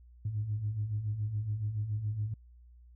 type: beating tone pair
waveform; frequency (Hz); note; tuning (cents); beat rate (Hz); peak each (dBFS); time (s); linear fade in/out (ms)
sine; 100.7 / 107.8; G2 / A2; +47 / -35; 7.1; -38 / -31; 0.25-2.34; 5
effects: tanh soft clip ceiling -24 dBFS + added 60 Hz sine -53 dBFS peak until 2.95 s